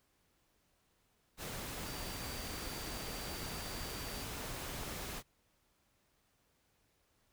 sine tone in noise, 4657 Hz, D8, 15 cents flat, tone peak -51 dBFS, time 1.83-4.27 s, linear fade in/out 50 ms, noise pink, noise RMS -43 dBFS, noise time 1.37-5.23 s, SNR -11 dB, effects pink hiss -75 dBFS RMS until 7.32 s

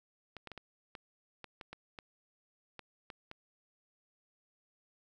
clicks, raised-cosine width 0.3 ms, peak -29 dBFS, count 12, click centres 0.367 / 0.473 / 0.517 / 0.577 / 0.952 / 1.443 / 1.612 / 1.73 / 1.988 / 2.793 / 3.102 / 3.314 s, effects 11-bit

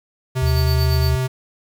square tone, 129.3 Hz, C3, 20 cents flat, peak -19 dBFS, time 0.35-1.28 s, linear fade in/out 20 ms
sine tone with vibrato, 78.2 Hz, D#2, 9 cents sharp, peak -16 dBFS, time 0.42-1.16 s, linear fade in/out 5 ms, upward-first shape triangle, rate 8.2 Hz, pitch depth 28 cents each way
square tone with tremolo, 4554 Hz, C#8, 46 cents sharp, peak -25 dBFS, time 0.45-1.14 s, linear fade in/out 50 ms, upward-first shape triangle, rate 8.7 Hz, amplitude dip 90%
effects 8-bit

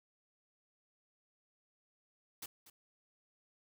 white noise with echo, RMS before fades -45 dBFS, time 2.42-2.46 s, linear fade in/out 5 ms, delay 240 ms, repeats 1, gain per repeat -14 dB, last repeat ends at 2.7 s, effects none

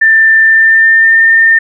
sine tone with pitch glide, 1783 to 1811 Hz, A6 to A6, +22 to +49 cents, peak -3 dBFS, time 0.01-1.59 s, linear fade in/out 10 ms, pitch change +27 cents, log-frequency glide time 0.41-1.24 s, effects none

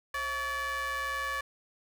square ring-modulated tone, 298.2 Hz, D4, 27 cents sharp, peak -29 dBFS, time 0.14-1.41 s, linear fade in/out 5 ms, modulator 1430 Hz, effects none

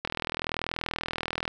click train, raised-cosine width 0.3 ms, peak -13 dBFS, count 59, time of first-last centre 0.05-1.479 s, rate 40.6 Hz, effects none

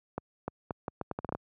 accelerating click train, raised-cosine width 1 ms, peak -19 dBFS, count 11, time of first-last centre 0.18-1.35 s, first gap 300 ms, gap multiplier 0.76, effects high-pass 80 Hz 12 dB/octave

